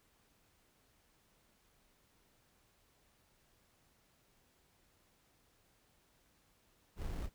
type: noise with sample-and-hold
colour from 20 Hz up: brown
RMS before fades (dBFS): -40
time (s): 6.96-7.3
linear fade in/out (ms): 50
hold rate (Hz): 2450
effects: pink hiss -72 dBFS RMS until 7.34 s